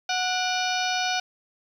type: harmonic tone with a mistuned harmonic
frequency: 736 Hz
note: F#5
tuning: 9 cents flat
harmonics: 1 / 2 / 3 / 4 / 5 / 6 / 7 / 8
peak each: -27 / -30 / -32 / -33 / -34 / -35 / -35 / -36 dBFS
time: 0.09-1.2 s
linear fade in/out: 5 ms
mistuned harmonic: 3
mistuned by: +130 cents
effects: 9-bit